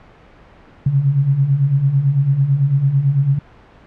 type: beating tone pair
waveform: sine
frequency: 132.1 / 141.1 Hz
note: C3 / C#3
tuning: +17 / +31 cents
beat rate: 9 Hz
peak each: -19 / -13 dBFS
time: 0.86-3.39 s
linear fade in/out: 5 ms
effects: pink hiss -45 dBFS RMS until 3.86 s + low-pass 2000 Hz 12 dB/octave